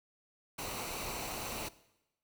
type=noise with comb filter; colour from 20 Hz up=pink; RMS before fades=-40 dBFS; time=0.58-1.69 s; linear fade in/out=10 ms; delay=0.59 ms; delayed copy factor=-0.5; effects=noise-tail reverb RT60 0.9 s tail -18 dB re dry